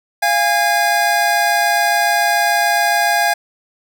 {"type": "tone cluster", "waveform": "square", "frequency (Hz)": [693, 820, 1635], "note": ["F5", "G#5", "G#6"], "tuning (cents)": [-14, -22, -28], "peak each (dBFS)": -18, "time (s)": [0.22, 3.34], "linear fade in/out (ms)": 10, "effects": []}